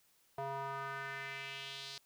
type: tone with band-pass filter sweep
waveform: square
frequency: 137.1 Hz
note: C#3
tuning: 19 cents flat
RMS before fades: -43 dBFS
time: 0.38-1.98 s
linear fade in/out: 2 ms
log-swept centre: 760 to 4500 Hz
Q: 2.6
effects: white hiss -71 dBFS RMS until 2.05 s